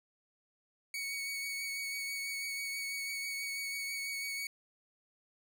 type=tone with vibrato; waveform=sawtooth; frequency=2231 Hz; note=C#7; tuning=11 cents sharp; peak=-33 dBFS; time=0.94-4.47 s; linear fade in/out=2 ms; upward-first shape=triangle; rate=6.1 Hz; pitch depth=19 cents each way; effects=none